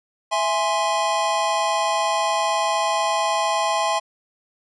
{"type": "chord", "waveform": "square", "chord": "E augmented", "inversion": "none", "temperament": "equal", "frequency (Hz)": [659.3, 830.6, 1046.5], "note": ["E5", "G#5", "B#5"], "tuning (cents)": [0, 0, 0], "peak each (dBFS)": [-25, -24, -24], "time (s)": [0.31, 4], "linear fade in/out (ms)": 20, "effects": ["resampled to 22050 Hz"]}